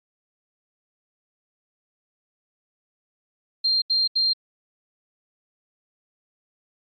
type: tone bursts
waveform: sine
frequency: 4186 Hz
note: C8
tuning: in tune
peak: -18 dBFS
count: 3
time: 3.64-4.334 s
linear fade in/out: 10 ms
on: 180 ms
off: 77 ms
effects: AAC 64 kbps